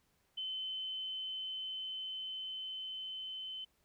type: tone with level ramp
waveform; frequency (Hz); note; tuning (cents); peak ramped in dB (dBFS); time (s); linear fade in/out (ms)
sine; 3057; G7; -44; -37 to -41; 0.37-3.65; 10
effects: pink hiss -75 dBFS RMS until 3.84 s